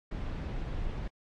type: noise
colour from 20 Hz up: brown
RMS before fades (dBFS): -35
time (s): 0.11-1.08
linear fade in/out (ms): 5
effects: low-pass 4000 Hz 12 dB/octave + AAC 48 kbps